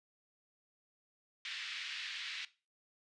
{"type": "band-pass noise", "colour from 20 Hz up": "white", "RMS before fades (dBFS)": -43, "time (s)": [1.45, 2.45], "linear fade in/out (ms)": 2, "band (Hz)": [1700, 3900], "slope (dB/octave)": 24, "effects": ["noise-tail reverb RT60 0.3 s tail -17 dB re dry", "resampled to 22050 Hz"]}